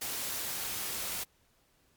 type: noise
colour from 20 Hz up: white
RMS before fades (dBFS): -36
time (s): 0.01-1.24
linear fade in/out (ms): 10
effects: pink hiss -69 dBFS RMS until 1.96 s + MP3 96 kbps